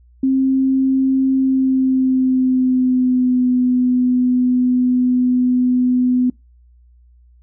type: tone with pitch glide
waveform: sine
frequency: 265.3 to 250.4 Hz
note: C4 to B3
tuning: +24 to +24 cents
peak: -12 dBFS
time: 0.23-6.3 s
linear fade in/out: 5 ms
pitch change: -100 cents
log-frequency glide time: 1.35-3.48 s
effects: noise-tail reverb RT60 0.2 s tail -25 dB re dry + added 60 Hz sine -46 dBFS peak until 7.42 s